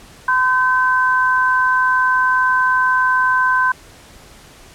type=tone pair together; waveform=sine; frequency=1018.9 / 1539 Hz; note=C6 / G6; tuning=-46 / -32 cents; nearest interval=perfect fifth; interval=714 cents; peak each=-15 dBFS; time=0.28-3.72 s; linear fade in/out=5 ms; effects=pink hiss -43 dBFS RMS until 4.74 s + low-pass 11000 Hz 12 dB/octave